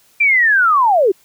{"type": "linear sweep", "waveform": "sine", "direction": "down", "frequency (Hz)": [2392, 347.8], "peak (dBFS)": -9, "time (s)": [0.2, 1.12], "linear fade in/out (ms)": 10, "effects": ["white hiss -53 dBFS RMS until 1.24 s"]}